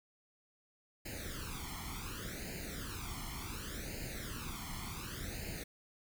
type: noise with flanger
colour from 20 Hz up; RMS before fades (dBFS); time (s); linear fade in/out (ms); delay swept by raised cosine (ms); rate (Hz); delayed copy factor
pink; -43; 1.05-5.64; 10; 0.43 to 0.95; 0.68; +0.85
effects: none